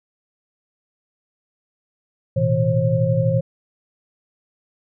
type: tone cluster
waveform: sine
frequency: 113.2 / 125.2 / 161.8 / 537 Hz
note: A2 / B2 / E3 / C5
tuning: +50 / +24 / -32 / +45 cents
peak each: -21 dBFS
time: 2.36-3.41 s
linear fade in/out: 10 ms
effects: none